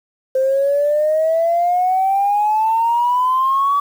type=exponential sweep; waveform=sine; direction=up; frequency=520 to 1147 Hz; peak=-12 dBFS; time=0.35-3.8 s; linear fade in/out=5 ms; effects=tanh soft clip ceiling -8 dBFS + 7-bit